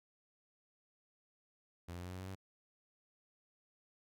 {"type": "tone with pitch steps", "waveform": "sawtooth", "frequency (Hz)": [86.8, 88.52, 90.28, 92.07, 93.89, 95.76], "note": ["F2", "F2", "F#2", "F#2", "F#2", "G2"], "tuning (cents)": [-10, 24, -42, -8, 26, -40], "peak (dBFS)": -40, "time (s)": [1.88, 2.354], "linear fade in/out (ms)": 10, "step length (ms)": 79, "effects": []}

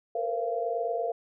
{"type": "tone cluster", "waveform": "sine", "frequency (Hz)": [452.5, 473.6, 522, 685], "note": ["A4", "A#4", "C5", "F5"], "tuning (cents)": [48, 27, -4, -34], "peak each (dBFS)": [-36, -32, -36, -30], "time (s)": [0.15, 1.12], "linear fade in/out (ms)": 5, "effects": []}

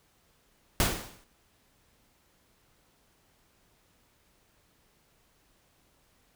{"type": "noise with exponential decay", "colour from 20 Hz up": "pink", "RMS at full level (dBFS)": -22, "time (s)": [0.8, 1.24], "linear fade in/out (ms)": 1, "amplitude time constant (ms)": 94, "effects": ["pink hiss -67 dBFS RMS until 6.35 s"]}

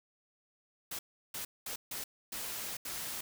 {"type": "noise bursts at uneven times", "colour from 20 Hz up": "white", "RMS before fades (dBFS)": -40, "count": 6, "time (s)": [[0.91, 0.99], [1.34, 1.45], [1.66, 1.76], [1.91, 2.04], [2.32, 2.77], [2.85, 3.21]], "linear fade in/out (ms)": 5, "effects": []}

